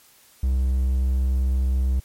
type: tone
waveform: triangle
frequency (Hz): 64.8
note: C2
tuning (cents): -16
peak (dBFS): -16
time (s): 0.43-2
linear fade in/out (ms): 5
effects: white hiss -54 dBFS RMS until 2.04 s + MP3 64 kbps